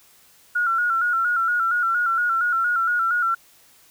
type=tone with vibrato; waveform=sine; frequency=1396.9 Hz; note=F6; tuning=in tune; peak=-18 dBFS; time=0.55-3.35 s; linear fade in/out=10 ms; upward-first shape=square; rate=4.3 Hz; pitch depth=57 cents each way; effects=white hiss -54 dBFS RMS until 3.9 s